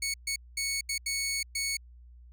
15% pulse tone bursts at uneven times, 2217 Hz, C#7, in tune, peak -23 dBFS, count 6, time 0.02-0.14 / 0.27-0.36 / 0.57-0.81 / 0.89-0.98 / 1.06-1.43 / 1.55-1.77 s, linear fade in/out 5 ms, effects added 60 Hz sine -49 dBFS peak until 2.32 s

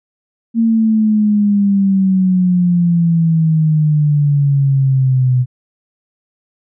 sine exponential sweep, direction down, 230.1 to 124.9 Hz, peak -9 dBFS, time 0.54-5.46 s, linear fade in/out 50 ms, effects none

